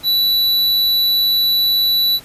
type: tone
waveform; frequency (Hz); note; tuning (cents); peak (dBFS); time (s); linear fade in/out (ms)
square; 3951; B7; 0; -13; 0.03-2.2; 50
effects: pink hiss -41 dBFS RMS until 2.24 s + resampled to 32000 Hz